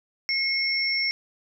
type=tone pair together; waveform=sine; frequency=2160 / 5439 Hz; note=C#7 / F8; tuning=-45 / -47 cents; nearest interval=octave + major third; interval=1598 cents; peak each=-25 dBFS; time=0.29-1.11 s; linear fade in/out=0 ms; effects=none